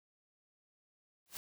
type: noise with exponential growth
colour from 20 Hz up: white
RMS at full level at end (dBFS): -39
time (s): 1.26-1.37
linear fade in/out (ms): 0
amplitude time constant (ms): 22
effects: none